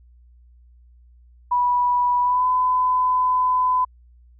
sine tone with pitch glide, 980 to 1008.1 Hz, B5 to B5, -14 to +35 cents, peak -16 dBFS, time 1.51-3.85 s, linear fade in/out 10 ms, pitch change +49 cents, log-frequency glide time 2.21-2.46 s, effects added 60 Hz sine -48 dBFS peak until 4.39 s

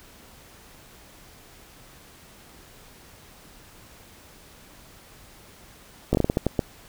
slowing click train, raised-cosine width 2 ms, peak -7 dBFS, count 9, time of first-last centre 6.13-6.592 s, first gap 18 ms, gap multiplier 1.32, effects pink hiss -50 dBFS RMS until 6.88 s

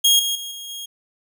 sawtooth tone with level steps, 3266 Hz, G#7, 30 cents flat, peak -9 / -17 / -26 / -29 / -27 dBFS, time 0.04-0.86 s, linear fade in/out 10 ms, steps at 0.19 / 0.35 / 0.51 / 0.69 s, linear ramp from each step 5 ms, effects none

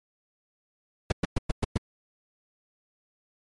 brown noise bursts, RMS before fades -23 dBFS, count 6, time 1.1-1.776 s, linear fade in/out 5 ms, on 21 ms, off 110 ms, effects MP3 48 kbps

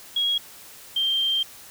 sine tone pair in turn, 3303 / 3164 Hz, G#7 / G7, -10 / +15 cents, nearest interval minor second, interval 75 cents, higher first, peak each -20 dBFS, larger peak neither, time 0.16-0.38 / 0.96-1.43 s, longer second, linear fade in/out 5 ms, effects white hiss -45 dBFS RMS until 1.7 s

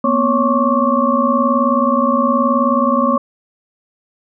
sine tone cluster, 233.9 / 252.9 / 556 / 1086 / 1146 Hz, A#3 / B3 / C#5 / C#6 / D6, +6 / +41 / +5 / -36 / -43 cents, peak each -18 dBFS, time 0.04-3.18 s, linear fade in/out 5 ms, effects none

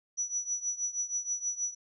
sine tone with tremolo, 5900 Hz, F#8, 6 cents flat, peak -27 dBFS, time 0.17-1.75 s, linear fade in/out 20 ms, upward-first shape triangle, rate 6.3 Hz, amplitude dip 90%, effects none

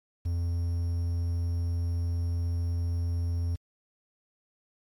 triangle tone with quantisation, 85.6 Hz, F2, 34 cents flat, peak -24 dBFS, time 0.25-3.56 s, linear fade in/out 10 ms, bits 9, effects MP3 64 kbps

